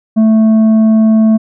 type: tone with tanh clipping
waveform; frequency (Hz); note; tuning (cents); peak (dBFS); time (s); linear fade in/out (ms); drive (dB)
sine; 220; A3; 0; -6; 0.16-1.38; 20; 6
effects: none